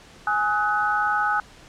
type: tone cluster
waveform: sine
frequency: 833 / 1271 / 1490 Hz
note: G#5 / D#6 / F#6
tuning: +5 / +36 / +12 cents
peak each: -24 dBFS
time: 0.27-1.4 s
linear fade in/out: 2 ms
effects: pink hiss -48 dBFS RMS until 1.68 s + low-pass 7000 Hz 12 dB/octave